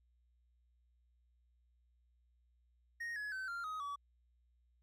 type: tone with pitch steps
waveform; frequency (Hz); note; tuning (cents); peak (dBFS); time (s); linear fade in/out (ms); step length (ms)
triangle; 1864.7 / 1690.3 / 1532.2 / 1388.9 / 1259 / 1141.2; A#6 / G#6 / G6 / F6 / D#6 / C#6; 0 / +30 / -40 / -10 / +20 / +50; -38; 3-3.96; 10; 160
effects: added 60 Hz sine -70 dBFS peak until 4.82 s